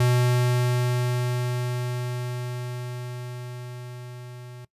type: tone with level ramp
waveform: square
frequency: 123.47 Hz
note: B2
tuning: in tune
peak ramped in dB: -18 to -40 dBFS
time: 0-4.65 s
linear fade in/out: 5 ms
effects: noise-tail reverb RT60 0.1 s tail -20 dB re dry + resampled to 32000 Hz